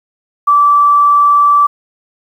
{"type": "tone", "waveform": "sine", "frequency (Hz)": 1161, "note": "D6", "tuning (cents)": -20, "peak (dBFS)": -5, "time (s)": [0.47, 1.67], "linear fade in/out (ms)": 10, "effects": ["7-bit"]}